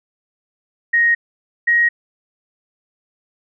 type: tone pair in turn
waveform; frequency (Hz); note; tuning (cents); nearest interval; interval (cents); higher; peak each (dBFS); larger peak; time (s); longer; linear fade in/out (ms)
sine; 1872 / 1886.1; A#6 / A#6; +7 / +20; unison; 13; second; -11; neither; 0.93-1.15 / 1.67-1.89; neither; 10
effects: none